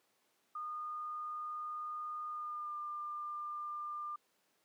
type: tone with pitch glide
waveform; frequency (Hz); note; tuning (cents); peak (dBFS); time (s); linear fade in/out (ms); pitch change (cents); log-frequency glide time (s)
sine; 1223 to 1197.1; D#6 to D6; -30 to +33; -39; 0.55-4.16; 5; -37; 2.28-2.78
effects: pink hiss -75 dBFS RMS until 4.64 s + high-pass 300 Hz 12 dB/octave